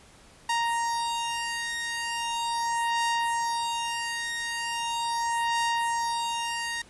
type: beating tone pair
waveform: sawtooth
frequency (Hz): 932.3 / 932.69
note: A#5 / A#5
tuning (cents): 0 / +1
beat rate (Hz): 0.39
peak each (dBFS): -27 / -25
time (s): 0.49-6.82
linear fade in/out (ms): 5
effects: pink hiss -54 dBFS RMS until 6.89 s + resampled to 24000 Hz